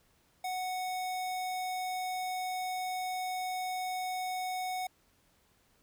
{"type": "tone", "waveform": "square", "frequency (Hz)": 739, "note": "F#5", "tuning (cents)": -2, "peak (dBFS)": -34, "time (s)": [0.44, 4.87], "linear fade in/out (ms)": 5, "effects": ["pink hiss -69 dBFS RMS until 5.82 s"]}